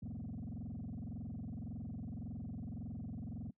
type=tone with frequency modulation; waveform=sine; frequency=163.2 Hz; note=E3; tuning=17 cents flat; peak=-39 dBFS; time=0.02-3.51 s; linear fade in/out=10 ms; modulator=21.8 Hz; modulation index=4.1; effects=noise-tail reverb RT60 0.1 s tail -24 dB re dry + tanh soft clip ceiling -40 dBFS